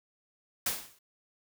white noise with exponential decay, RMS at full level -27 dBFS, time 0.66-0.99 s, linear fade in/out 5 ms, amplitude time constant 71 ms, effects none

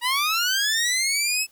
15% pulse linear sweep, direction up, 943 to 2620 Hz, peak -14 dBFS, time 0.01-1.47 s, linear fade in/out 50 ms, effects white hiss -58 dBFS RMS until 1.51 s

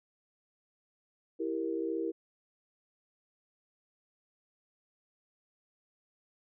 sine chord, E diminished, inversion none, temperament equal, 329.6 / 392 / 466.2 Hz, E4 / G4 / Bb4, 0 / 0 / 0 cents, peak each -34 / -37 / -36 dBFS, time 1.39-2.12 s, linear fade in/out 20 ms, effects none

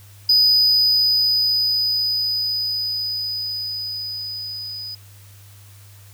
triangle tone with level ramp, 4978 Hz, D#8, in tune, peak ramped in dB -10 to -28 dBFS, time 0.29-4.95 s, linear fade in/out 5 ms, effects added 100 Hz sine -43 dBFS peak until 6.13 s + white hiss -50 dBFS RMS until 6.13 s

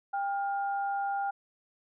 sine tone pair together, 796.7 / 1411 Hz, G5 / F6, +28 / +17 cents, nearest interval minor seventh, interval 989 cents, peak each -29 / -38 dBFS, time 0.13-1.31 s, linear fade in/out 10 ms, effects none

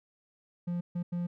triangle tone bursts at uneven times, 174.61 Hz, F3, in tune, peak -28 dBFS, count 3, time 0.67-0.81 / 0.95-1.03 / 1.12-1.27 s, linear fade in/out 10 ms, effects none

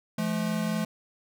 square tone pair together, 170.96 / 215.4 Hz, F3 / A3, -37 / -37 cents, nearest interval major third, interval 400 cents, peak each -31 / -29 dBFS, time 0.18-0.85 s, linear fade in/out 5 ms, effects none

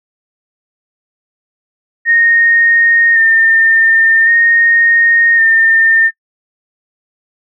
sine tone with vibrato, 1831 Hz, A#6, 32 cents flat, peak -6 dBFS, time 2.05-6.11 s, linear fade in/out 50 ms, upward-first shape square, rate 0.45 Hz, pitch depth 21 cents each way, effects noise-tail reverb RT60 0.1 s tail -25 dB re dry

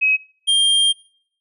sine / square tone pair in turn, 2548 / 3200 Hz, D#7 / G7, +41 / +35 cents, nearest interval major third, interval 394 cents, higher second, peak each -13 dBFS, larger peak neither, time 0.01-0.17 / 0.47-0.93 s, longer second, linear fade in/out 20 ms, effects noise-tail reverb RT60 0.6 s tail -23 dB re dry + resampled to 32000 Hz

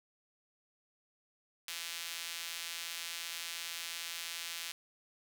sawtooth tone with high-pass filter, 168.6 Hz, E3, 39 cents sharp, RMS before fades -42 dBFS, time 1.68-4.72 s, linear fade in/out 2 ms, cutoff 2900 Hz, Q 1, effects 10-bit

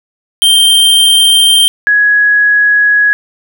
square / sine tone pair in turn, 3157 / 1672.4 Hz, G7 / G#6, +12 / +12 cents, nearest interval major seventh, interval 1100 cents, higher first, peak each -5 dBFS, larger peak neither, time 0.42-1.68 / 1.87-3.13 s, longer neither, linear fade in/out 0 ms, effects none

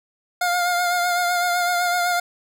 25% pulse tone with vibrato, 708 Hz, F5, 23 cents sharp, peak -15 dBFS, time 0.41-2.2 s, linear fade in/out 5 ms, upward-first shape triangle, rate 7.9 Hz, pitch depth 34 cents each way, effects none

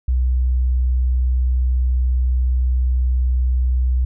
sine tone, 62.8 Hz, B1, 30 cents sharp, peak -14 dBFS, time 0.08-4.05 s, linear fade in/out 5 ms, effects none

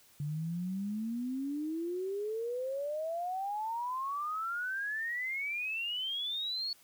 sine exponential sweep, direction up, 143.2 to 4435 Hz, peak -33 dBFS, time 0.2-6.73 s, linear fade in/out 2 ms, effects white hiss -62 dBFS RMS until 6.83 s

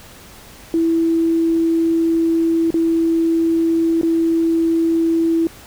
sine tone with dropouts, 329.6 Hz, E4, in tune, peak -13 dBFS, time 0.74-5.47 s, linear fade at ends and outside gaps 1 ms, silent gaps 2.705-2.742 / 4.013-4.031 s, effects pink hiss -41 dBFS RMS until 5.66 s

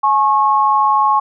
sine tone pair together, 847.5 / 1091 Hz, G#5 / C#6, +35 / -28 cents, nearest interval major third, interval 437 cents, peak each -14 / -12 dBFS, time 0.03-1.2 s, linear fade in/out 10 ms, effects none

